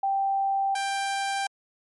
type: tone pair in turn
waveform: sine / sawtooth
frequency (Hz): 784 / 789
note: G5 / G5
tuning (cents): 0 / +11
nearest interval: unison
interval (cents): 11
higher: second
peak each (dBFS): -22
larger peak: neither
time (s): 0.03-0.75 / 0.75-1.47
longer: neither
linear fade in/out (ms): 5
effects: MP3 48 kbps